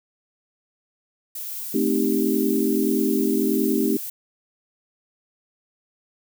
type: noise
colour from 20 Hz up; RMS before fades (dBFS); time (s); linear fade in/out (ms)
violet; -32; 1.35-4.1; 5
type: chord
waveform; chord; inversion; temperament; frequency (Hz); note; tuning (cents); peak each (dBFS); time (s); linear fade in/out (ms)
sine; A half-diminished seventh; none; equal; 220 / 261.6 / 311.1 / 392; A3 / C4 / Eb4 / G4; 0 / 0 / 0 / 0; -24; 1.74-3.97; 5
effects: none